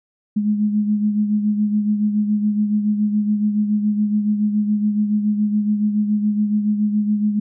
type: beating tone pair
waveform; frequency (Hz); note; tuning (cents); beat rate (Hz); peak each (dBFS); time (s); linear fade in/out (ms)
sine; 208.9 / 216; G#3 / A3; +10 / -32; 7.1; -16 / -25; 0.36-7.4; 10
effects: none